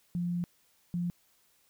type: tone bursts at uneven times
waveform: sine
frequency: 174.61 Hz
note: F3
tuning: in tune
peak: -29 dBFS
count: 2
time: 0.15-0.44 / 0.94-1.1 s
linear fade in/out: 0 ms
effects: white hiss -68 dBFS RMS until 1.69 s